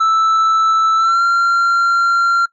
triangle tone with pitch glide, 1318.5 to 1377.7 Hz, E6 to F6, 0 to -24 cents, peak -8 dBFS, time 0-2.46 s, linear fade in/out 10 ms, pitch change +76 cents, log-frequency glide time 0.96-1.23 s, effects noise-tail reverb RT60 0.1 s tail -22 dB re dry + MP3 32 kbps

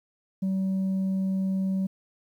sine tone, 190.8 Hz, G3, 47 cents flat, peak -21 dBFS, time 0.42-1.87 s, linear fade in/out 10 ms, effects tanh soft clip ceiling -23 dBFS + 10-bit

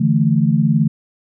sine chord, D suspended second, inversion none, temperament just, 146.83 / 165.19 / 220.2 Hz, D3 / E3 / A3, 0 / +4 / +2 cents, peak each -16 dBFS, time 0-0.88 s, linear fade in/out 10 ms, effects none

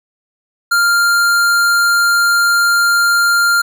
sine tone with hard clipping, 1396.9 Hz, F6, in tune, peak -11 dBFS, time 0.71-3.62 s, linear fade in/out 10 ms, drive 18 dB, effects none

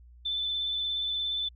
sine tone with vibrato, 3520 Hz, A7, in tune, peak -28 dBFS, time 0.25-1.49 s, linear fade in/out 10 ms, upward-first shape sine, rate 17 Hz, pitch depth 19 cents each way, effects added 60 Hz sine -50 dBFS peak until 1.55 s

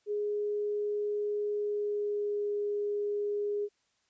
sine tone with pitch glide, 415.3 to 412 Hz, G#4 to G#4, 0 to -14 cents, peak -29 dBFS, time 0.06-3.69 s, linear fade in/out 50 ms, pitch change -14 cents, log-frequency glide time 1.53-2.51 s, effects white hiss -74 dBFS RMS until 4.09 s + resampled to 16000 Hz

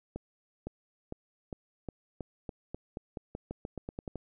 accelerating click train, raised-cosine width 2 ms, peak -24 dBFS, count 18, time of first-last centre 0.16-4.157 s, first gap 510 ms, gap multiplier 0.89, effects none

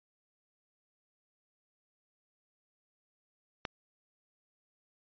click, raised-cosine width 0.3 ms, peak -18 dBFS, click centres 3.652 s, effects resampled to 11025 Hz

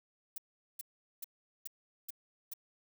violet noise bursts, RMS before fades -41 dBFS, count 6, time 0.36-2.536 s, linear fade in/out 5 ms, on 21 ms, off 410 ms, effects none

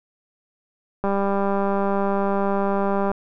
click train, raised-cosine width 1 ms, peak -10 dBFS, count 412, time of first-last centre 1.04-3.116 s, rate 198 Hz, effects none

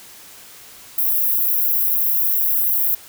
white high-pass noise, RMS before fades -18 dBFS, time 0.98-2.95 s, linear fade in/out 5 ms, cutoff 12000 Hz, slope 48 dB/octave, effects white hiss -42 dBFS RMS until 3.08 s

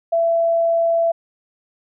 sine tone, 669 Hz, E5, 25 cents sharp, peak -14 dBFS, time 0.12-1.12 s, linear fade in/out 10 ms, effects none

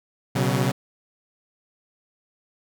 sawtooth chord, B suspended second, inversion none, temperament equal with one note detuned, 123.47 / 138.59 / 188.12 Hz, B2 / C#3 / F#3, 0 / 0 / +29 cents, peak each -20 / -20 / -22 dBFS, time 0.35-0.72 s, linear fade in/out 10 ms, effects none

